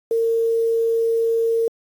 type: tone with quantisation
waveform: sine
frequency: 457 Hz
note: A#4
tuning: 34 cents flat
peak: -16 dBFS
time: 0.11-1.68 s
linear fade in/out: 2 ms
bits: 7
effects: AAC 64 kbps